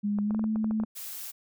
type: tone with pitch glide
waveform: sine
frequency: 205.6 to 217.8 Hz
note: G#3 to A3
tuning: -17 to -17 cents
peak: -25 dBFS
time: 0.03-0.85 s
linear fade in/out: 20 ms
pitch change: +100 cents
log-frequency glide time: 0.23-0.38 s
type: clicks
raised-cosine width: 1 ms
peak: -25 dBFS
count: 10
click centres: 0.187 / 0.308 / 0.347 / 0.394 / 0.441 / 0.559 / 0.644 / 0.71 / 0.8 / 0.836 s
type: noise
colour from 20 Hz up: blue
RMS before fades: -39 dBFS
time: 0.95-1.32 s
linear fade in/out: 20 ms
effects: none